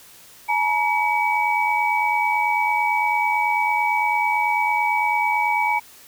sine tone cluster, 854 / 943 / 2277 Hz, G#5 / A#5 / C#7, +48 / +20 / +46 cents, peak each -22 dBFS, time 0.48-5.8 s, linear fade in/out 20 ms, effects white hiss -47 dBFS RMS until 6.07 s

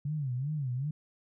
sine tone with vibrato, 137.9 Hz, C#3, 9 cents flat, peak -30 dBFS, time 0.05-0.91 s, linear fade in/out 5 ms, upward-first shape sine, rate 2.6 Hz, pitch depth 200 cents each way, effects none

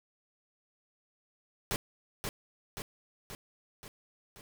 pink noise with echo, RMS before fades -32 dBFS, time 1.71-1.76 s, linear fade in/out 0 ms, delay 530 ms, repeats 5, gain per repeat -4 dB, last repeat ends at 4.41 s, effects none

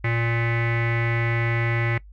square tone with low-pass filter, 116.54 Hz, A#2, in tune, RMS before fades -23 dBFS, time 0.04-1.98 s, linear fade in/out 5 ms, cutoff 2100 Hz, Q 8.8, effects noise-tail reverb RT60 0.1 s tail -20 dB re dry + added 50 Hz sine -42 dBFS peak until 2.12 s

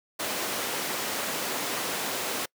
pink high-pass noise, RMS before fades -31 dBFS, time 0.19-2.46 s, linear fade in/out 10 ms, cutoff 320 Hz, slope 12 dB/octave, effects noise-tail reverb RT60 0.1 s tail -26 dB re dry

